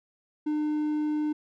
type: tone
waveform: triangle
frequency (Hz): 302.1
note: D4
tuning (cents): +49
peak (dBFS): -23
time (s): 0.46-1.33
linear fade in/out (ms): 10
effects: none